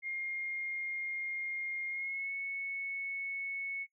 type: tone with pitch glide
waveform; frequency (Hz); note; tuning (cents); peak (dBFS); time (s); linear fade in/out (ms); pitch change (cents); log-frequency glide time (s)
sine; 2127 to 2207; C7 to C#7; +28 to -8; -35; 0.02-3.87; 50; +64; 1.88-2.32
effects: noise-tail reverb RT60 0.1 s tail -21 dB re dry